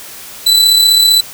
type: tone with amplitude modulation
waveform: 40% pulse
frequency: 3987 Hz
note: B7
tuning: 16 cents sharp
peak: -3 dBFS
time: 0.46-1.21 s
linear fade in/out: 10 ms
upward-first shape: sine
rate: 35.5 Hz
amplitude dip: 40%
effects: white hiss -31 dBFS RMS until 1.33 s